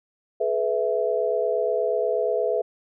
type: chord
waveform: sine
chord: E major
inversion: first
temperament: equal with one note detuned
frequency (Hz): 425.5 / 493.9 / 659.3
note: G#4 / B4 / E5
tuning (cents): +42 / 0 / 0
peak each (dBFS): -25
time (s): 0.4-2.62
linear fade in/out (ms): 10
effects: none